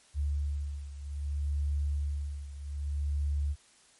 sine beating tone pair, 72 / 72.63 Hz, D2 / D2, -34 / -19 cents, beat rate 0.63 Hz, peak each -31 / -35 dBFS, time 0.14-3.56 s, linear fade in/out 50 ms, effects white hiss -61 dBFS RMS until 3.99 s + MP3 48 kbps

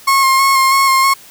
35% pulse tone with vibrato, 1078 Hz, C#6, 49 cents flat, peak -7 dBFS, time 0.07-1.14 s, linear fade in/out 10 ms, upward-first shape square, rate 3.1 Hz, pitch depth 20 cents each way, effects white hiss -40 dBFS RMS until 1.3 s

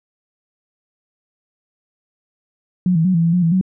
sine tone with pitch steps, 181.2 / 161.9 / 185.6 / 166.3 / 167.3 / 179 / 165.3 / 186.4 Hz, F#3 / E3 / F#3 / E3 / E3 / F3 / E3 / F#3, -36 / -31 / +6 / +16 / +26 / +43 / +5 / +13 cents, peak -12 dBFS, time 2.86-3.612 s, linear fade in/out 2 ms, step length 94 ms, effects none

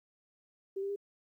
sine tone with pitch steps, 389.2 / 396 / 402.9 Hz, G4 / G4 / G4, -12 / +18 / +48 cents, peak -33 dBFS, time 0.76-0.961 s, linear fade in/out 10 ms, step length 67 ms, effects 12-bit

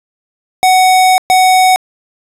square tone bursts at uneven times, 745 Hz, F#5, 12 cents sharp, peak -6 dBFS, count 2, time 0.63-1.18 / 1.3-1.76 s, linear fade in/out 0 ms, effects resampled to 32000 Hz + 8-bit

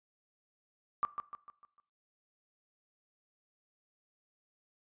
sine tone with echo, 1174.7 Hz, D6, in tune, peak -26 dBFS, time 1.03-1.05 s, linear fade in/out 0 ms, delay 150 ms, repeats 5, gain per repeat -7 dB, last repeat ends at 1.8 s, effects noise-tail reverb RT60 0.5 s tail -19 dB re dry + resampled to 8000 Hz

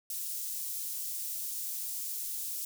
white high-pass noise, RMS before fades -37 dBFS, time 0.1-2.65 s, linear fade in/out 2 ms, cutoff 6800 Hz, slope 12 dB/octave, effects none

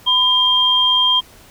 sine tone pair together, 1006 / 3198 Hz, B5 / G7, +32 / +34 cents, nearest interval octave + minor sixth, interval 2002 cents, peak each -19 / -12 dBFS, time 0.06-1.21 s, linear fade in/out 20 ms, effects pink hiss -45 dBFS RMS until 1.5 s

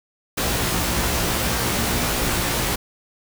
pink noise with comb filter, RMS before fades -22 dBFS, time 0.37-2.76 s, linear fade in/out 10 ms, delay 17 ms, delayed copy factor +0.9, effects none

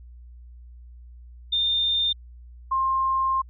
sine tone pair in turn, 3618 / 1060.2 Hz, A7 / C6, +48 / +23 cents, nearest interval octave + major sixth, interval 2125 cents, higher first, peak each -20 dBFS, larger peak neither, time 1.52-2.13 / 2.71-3.42 s, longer second, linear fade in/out 10 ms, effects added 60 Hz sine -42 dBFS peak until 3.49 s

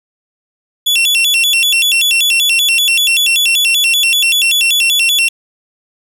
40% pulse tone with vibrato, 3052 Hz, G7, 47 cents flat, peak -8 dBFS, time 0.86-5.29 s, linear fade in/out 10 ms, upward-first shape square, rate 5.2 Hz, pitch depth 200 cents each way, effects none

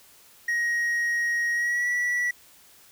triangle tone with pitch glide, 1885 to 1948.1 Hz, A#6 to B6, +19 to -24 cents, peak -21 dBFS, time 0.48-2.31 s, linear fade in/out 5 ms, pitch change +57 cents, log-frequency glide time 1.53-1.89 s, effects white hiss -54 dBFS RMS until 2.91 s

